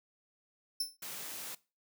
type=tone with exponential decay; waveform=sawtooth; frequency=5320 Hz; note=E8; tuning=15 cents sharp; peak=-26 dBFS; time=0.8-0.97 s; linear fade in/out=5 ms; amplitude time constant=35 ms
type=high-pass noise; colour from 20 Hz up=white; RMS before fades=-43 dBFS; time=1.02-1.55 s; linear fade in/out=5 ms; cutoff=120 Hz; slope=96 dB/octave
effects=noise-tail reverb RT60 0.3 s tail -20 dB re dry